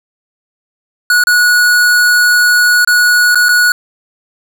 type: tone with dropouts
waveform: square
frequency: 1461 Hz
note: F#6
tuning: 22 cents flat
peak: -7 dBFS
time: 1.1-3.72 s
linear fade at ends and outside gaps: 2 ms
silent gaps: 1.238-1.27 / 2.848-2.874 / 3.347-3.355 / 3.486-3.49 s
effects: none